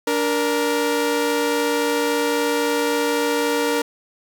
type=tone pair together; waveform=sawtooth; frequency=291.7 / 469.4 Hz; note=D4 / A#4; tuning=-12 / +12 cents; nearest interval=minor sixth; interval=824 cents; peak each=-19 / -16 dBFS; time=0.07-3.82 s; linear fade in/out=5 ms; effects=none